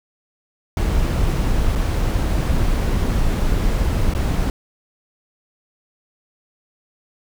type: noise with dropouts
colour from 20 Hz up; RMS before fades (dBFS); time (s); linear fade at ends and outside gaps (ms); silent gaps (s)
brown; -18; 0.77-4.5; 1; 1.753-1.757 / 4.137-4.149
effects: none

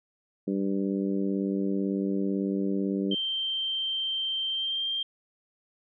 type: harmonic tone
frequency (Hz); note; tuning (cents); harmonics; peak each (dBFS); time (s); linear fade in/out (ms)
98; G2; 0; 2 / 3 / 4 / 5 / 6; -28 / -30 / -33 / -38 / -45; 0.47-3.15; 10
type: tone with pitch glide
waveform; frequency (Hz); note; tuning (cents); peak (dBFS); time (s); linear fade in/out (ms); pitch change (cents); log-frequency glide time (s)
sine; 3136 to 3178; G7 to G7; 0 to +23; -27; 3.11-5.03; 5; +23; 4.5-4.84
effects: none

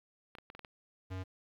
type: clicks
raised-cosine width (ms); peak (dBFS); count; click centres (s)
0.3; -31; 6; 0.352 / 0.385 / 0.501 / 0.55 / 0.593 / 0.648
type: tone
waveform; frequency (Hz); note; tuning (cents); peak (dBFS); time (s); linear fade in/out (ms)
square; 93.5; F#2; +19; -38; 1.1-1.24; 20
effects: low-pass 4000 Hz 12 dB/octave + 10-bit

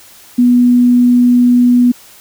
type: tone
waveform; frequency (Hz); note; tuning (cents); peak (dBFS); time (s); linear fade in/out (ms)
sine; 244.9; B3; -14; -5; 0.38-1.92; 10
effects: white hiss -40 dBFS RMS until 2.2 s

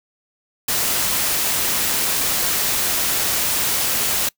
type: noise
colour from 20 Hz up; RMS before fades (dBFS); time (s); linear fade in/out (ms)
white; -20; 0.68-4.29; 5
effects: noise-tail reverb RT60 0.1 s tail -24 dB re dry

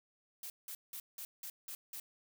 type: noise bursts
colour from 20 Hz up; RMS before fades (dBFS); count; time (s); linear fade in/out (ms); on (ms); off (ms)
blue; -45; 7; 0.43-2; 2; 70; 180
effects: none

